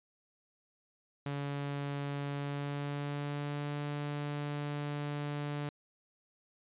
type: tone with pitch glide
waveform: sawtooth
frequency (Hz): 142.2 to 145.94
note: C#3 to D3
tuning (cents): +45 to -11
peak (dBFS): -31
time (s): 1.26-5.69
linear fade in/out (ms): 2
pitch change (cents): +44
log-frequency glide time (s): 2.29-3.81
effects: resampled to 8000 Hz